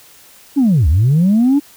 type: linear two-way sweep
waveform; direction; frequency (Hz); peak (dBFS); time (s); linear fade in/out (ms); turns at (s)
sine; down then up; 295.2 to 67 to 295.2; -7; 0.56-1.6; 20; 0.88
effects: tanh soft clip ceiling -6 dBFS + white hiss -44 dBFS RMS until 1.76 s